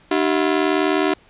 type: ring-modulated tone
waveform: sawtooth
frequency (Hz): 342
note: F4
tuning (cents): -36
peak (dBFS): -9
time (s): 0.11-1.14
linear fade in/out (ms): 5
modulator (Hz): 39.9
effects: pink hiss -52 dBFS RMS until 1.29 s + resampled to 8000 Hz